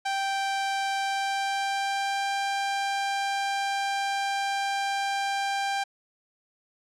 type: tone with pitch glide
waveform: sawtooth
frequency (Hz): 784 to 792.2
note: G5 to G5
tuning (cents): 0 to +18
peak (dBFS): -22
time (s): 0.05-5.84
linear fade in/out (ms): 10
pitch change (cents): +18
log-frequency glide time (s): 0.99-2.32
effects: low-pass 7000 Hz 12 dB/octave